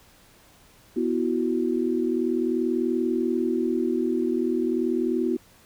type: chord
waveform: sine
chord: B suspended fourth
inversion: none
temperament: equal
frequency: 246.9 / 329.6 / 370 Hz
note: B3 / E4 / F#4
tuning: 0 / 0 / 0 cents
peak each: -26 dBFS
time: 0.96-5.37 s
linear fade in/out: 10 ms
effects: pink hiss -55 dBFS RMS until 5.65 s